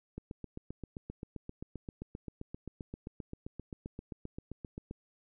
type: click train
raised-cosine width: 3 ms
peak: -28 dBFS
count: 37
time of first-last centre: 0.18-4.911 s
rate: 7.61 Hz
effects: none